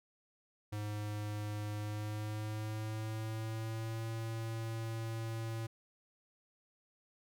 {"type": "tone with pitch glide", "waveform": "square", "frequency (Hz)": [104.9, 113.08], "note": ["G#2", "A2"], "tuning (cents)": [18, 48], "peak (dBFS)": -38, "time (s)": [0.72, 5.67], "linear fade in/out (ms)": 10, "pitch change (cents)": 130, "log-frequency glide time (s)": [1.78, 4.04], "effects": []}